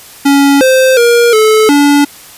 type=tone with pitch steps; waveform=square; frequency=280.2 / 521 / 473.6 / 433.8 / 287.3 Hz; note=C#4 / C5 / A#4 / A4 / D4; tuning=+19 / -7 / +27 / -25 / -38 cents; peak=-5 dBFS; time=0.25-2.05 s; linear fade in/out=10 ms; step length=360 ms; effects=white hiss -34 dBFS RMS until 2.37 s + resampled to 32000 Hz